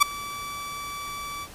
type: tone with ADSR envelope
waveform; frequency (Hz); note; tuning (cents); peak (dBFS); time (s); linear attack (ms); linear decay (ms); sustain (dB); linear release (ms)
sawtooth; 1155; D6; -29; -7; 0-1.48; 23; 6; -22; 54
effects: pink hiss -45 dBFS RMS until 1.54 s + resampled to 32000 Hz